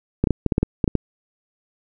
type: clicks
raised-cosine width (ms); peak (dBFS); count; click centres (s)
3; -4; 10; 0.24 / 0.272 / 0.307 / 0.463 / 0.522 / 0.581 / 0.63 / 0.842 / 0.878 / 0.953
effects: none